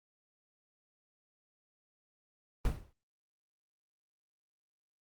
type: noise with exponential decay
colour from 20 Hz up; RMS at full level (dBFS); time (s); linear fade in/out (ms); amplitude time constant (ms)
brown; -28; 2.65-2.93; 1; 59
effects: noise-tail reverb RT60 0.1 s tail -19 dB re dry + Opus 24 kbps